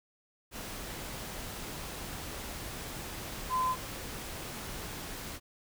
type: tone in noise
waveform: sine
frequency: 1024 Hz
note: C6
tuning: 38 cents flat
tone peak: -27 dBFS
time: 3.49-3.76 s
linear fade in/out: 50 ms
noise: pink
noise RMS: -41 dBFS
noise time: 0.51-5.4 s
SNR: +11 dB
effects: none